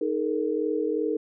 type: chord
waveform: sine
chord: D# suspended fourth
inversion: none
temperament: equal with one note detuned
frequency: 311.1 / 423.5 / 466.2 Hz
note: D#4 / G#4 / A#4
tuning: 0 / +34 / 0 cents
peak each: -28 dBFS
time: 0.01-1.17 s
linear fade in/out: 5 ms
effects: none